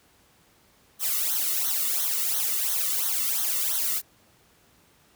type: noise with flanger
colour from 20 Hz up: blue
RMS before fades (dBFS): -26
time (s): 0.99-4.02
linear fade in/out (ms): 50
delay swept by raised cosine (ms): 0.4 to 1.27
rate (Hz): 2.9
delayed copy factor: -0.9
effects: pink hiss -60 dBFS RMS until 5.15 s + high-pass 60 Hz 12 dB/octave